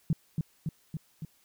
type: tone with echo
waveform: sine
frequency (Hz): 157.8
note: D#3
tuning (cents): +25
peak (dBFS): -22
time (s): 0.1-0.13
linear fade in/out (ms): 2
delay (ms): 280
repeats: 4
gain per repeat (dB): -3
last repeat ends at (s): 1.25
effects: white hiss -66 dBFS RMS until 1.44 s